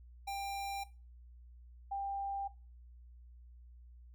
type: tone pair in turn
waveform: square / sine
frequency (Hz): 793 / 793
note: G5 / G5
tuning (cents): +20 / +20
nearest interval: unison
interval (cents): 0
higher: neither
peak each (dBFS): -38 / -35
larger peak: second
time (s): 0.27-0.84 / 1.91-2.48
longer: neither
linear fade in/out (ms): 10
effects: noise-tail reverb RT60 0.3 s tail -18 dB re dry + added 60 Hz sine -53 dBFS peak until 4.14 s